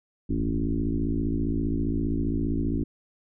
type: tone with frequency modulation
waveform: sine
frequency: 158.9 Hz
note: D#3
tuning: 37 cents sharp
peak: -23 dBFS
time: 0.29-2.84 s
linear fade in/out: 10 ms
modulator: 55.1 Hz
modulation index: 3.1
effects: none